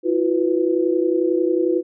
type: chord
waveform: sine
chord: E suspended second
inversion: none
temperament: equal with one note detuned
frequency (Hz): 329.6 / 360.7 / 493.9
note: E4 / F#4 / B4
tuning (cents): 0 / -44 / 0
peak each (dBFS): -20 / -19 / -23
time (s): 0.03-1.83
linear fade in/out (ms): 50
effects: none